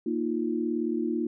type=chord; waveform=sine; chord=Bb suspended fourth; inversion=none; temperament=equal; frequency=233.1 / 311.1 / 349.2 Hz; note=Bb3 / Eb4 / F4; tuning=0 / 0 / 0 cents; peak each=-30 dBFS; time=0.06-1.27 s; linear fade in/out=5 ms; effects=none